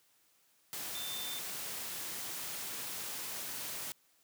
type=tone in noise; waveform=sine; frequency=3570 Hz; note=A7; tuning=24 cents sharp; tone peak=-41 dBFS; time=0.95-1.39 s; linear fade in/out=0 ms; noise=white; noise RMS=-41 dBFS; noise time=0.73-3.92 s; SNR=-3 dB; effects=white hiss -70 dBFS RMS until 4.23 s + high-pass 100 Hz 12 dB/octave